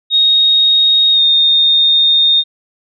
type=tone with pitch glide; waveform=sine; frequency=3737 to 3673 Hz; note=A#7 to A#7; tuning=+4 to -26 cents; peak=-7 dBFS; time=0.1-2.44 s; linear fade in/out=50 ms; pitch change=-30 cents; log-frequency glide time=1.12-1.21 s; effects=none